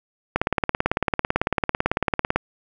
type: click train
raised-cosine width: 0.5 ms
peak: -4 dBFS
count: 37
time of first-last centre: 0.36-2.36 s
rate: 18 Hz
effects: none